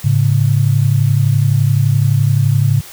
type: tone pair together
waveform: sine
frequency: 107.6 / 139.34 Hz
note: A2 / C#3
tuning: -38 / +9 cents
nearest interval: major third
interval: 447 cents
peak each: -12 dBFS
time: 0.04-2.81 s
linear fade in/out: 10 ms
effects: white hiss -35 dBFS RMS until 2.92 s